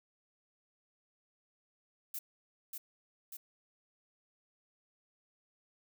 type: noise with echo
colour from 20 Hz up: violet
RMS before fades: -40 dBFS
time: 2.14-2.19 s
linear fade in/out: 5 ms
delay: 590 ms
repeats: 2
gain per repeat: -3 dB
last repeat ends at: 3.37 s
effects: none